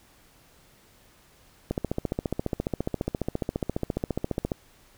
click train, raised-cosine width 2 ms, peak -13 dBFS, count 42, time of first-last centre 1.71-4.518 s, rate 14.6 Hz, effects pink hiss -58 dBFS RMS until 4.97 s

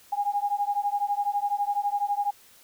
sine beating tone pair, 810 / 822 Hz, G#5 / G#5, -43 / -18 cents, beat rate 12 Hz, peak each -27 dBFS, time 0.12-2.31 s, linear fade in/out 10 ms, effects white hiss -55 dBFS RMS until 2.63 s

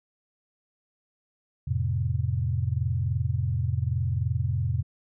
sine chord, F major, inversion none, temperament equal, 87.31 / 110 / 130.81 Hz, F2 / A2 / C3, 0 / 0 / 0 cents, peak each -28 / -28 / -28 dBFS, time 1.67-4.83 s, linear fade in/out 10 ms, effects none

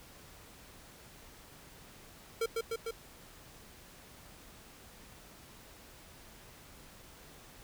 square tone with echo, 456.6 Hz, A#4, 36 cents flat, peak -30 dBFS, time 2.41-2.46 s, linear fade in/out 5 ms, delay 150 ms, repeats 3, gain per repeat -2 dB, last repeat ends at 2.91 s, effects pink hiss -55 dBFS RMS until 7.63 s

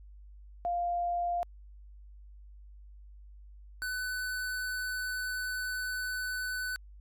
sine / square tone pair in turn, 698.5 / 1501.6 Hz, F5 / F#6, 0 / +25 cents, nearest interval octave + minor second, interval 1325 cents, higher second, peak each -28 / -33 dBFS, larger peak first, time 0.65-1.43 / 3.82-6.76 s, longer second, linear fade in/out 0 ms, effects added 50 Hz sine -48 dBFS peak until 7 s + MP3 64 kbps

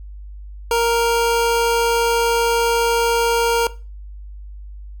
25% pulse tone, 466.2 Hz, A#4, in tune, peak -11 dBFS, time 0.71-3.67 s, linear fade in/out 2 ms, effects noise-tail reverb RT60 0.3 s tail -17 dB re dry + added 50 Hz sine -32 dBFS peak until 5 s

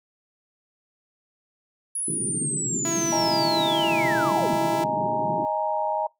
sine linear sweep, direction down, 10548 to 103.83 Hz, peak -25 dBFS, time 1.95-4.54 s, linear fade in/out 5 ms
pink band-pass noise, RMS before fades -32 dBFS, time 2.08-5.45 s, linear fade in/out 0 ms, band 120 to 420 Hz, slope 96 dB/octave
sawtooth tone, 333.1 Hz, E4, 18 cents sharp, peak -22 dBFS, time 2.85-4.84 s, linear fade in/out 2 ms
sine chord, D# suspended fourth, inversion none, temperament equal, 622.3 / 830.6 / 932.3 Hz, D#5 / G#5 / A#5, 0 / 0 / 0 cents, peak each -27 dBFS, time 3.12-6.07 s, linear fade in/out 5 ms
effects noise-tail reverb RT60 0.2 s tail -24 dB re dry

